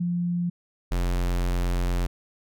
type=tone pair in turn; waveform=sine / square; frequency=174.61 / 44.24 Hz; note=F3 / F1; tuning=0 / +23 cents; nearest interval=2 octaves; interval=2377 cents; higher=first; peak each=-23 dBFS; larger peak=neither; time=0-0.5 / 0.91-2.07 s; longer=second; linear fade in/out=10 ms; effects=none